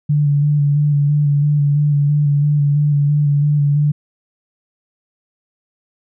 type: tone with vibrato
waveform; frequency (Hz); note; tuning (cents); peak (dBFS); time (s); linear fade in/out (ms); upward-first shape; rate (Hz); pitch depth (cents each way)
sine; 145.7; D3; -13; -11; 0.09-3.92; 10; square; 3; 23
effects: none